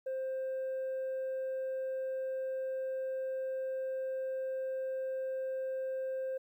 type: tone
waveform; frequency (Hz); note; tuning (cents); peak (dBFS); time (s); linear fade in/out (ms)
sine; 525; C5; +6; -31; 0.06-6.38; 10
effects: tanh soft clip ceiling -33 dBFS + 12-bit